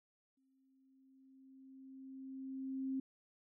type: tone with exponential growth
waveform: sine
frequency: 265.7 Hz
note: C4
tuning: 27 cents sharp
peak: -35 dBFS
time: 0.37-3 s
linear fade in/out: 5 ms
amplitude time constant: 570 ms
effects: none